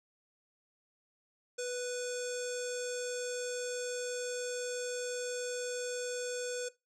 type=tone with low-pass filter; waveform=square; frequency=493.9 Hz; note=B4; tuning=in tune; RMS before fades=-37 dBFS; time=1.58-6.69 s; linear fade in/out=10 ms; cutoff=7400 Hz; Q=5.4; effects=noise-tail reverb RT60 0.2 s tail -18 dB re dry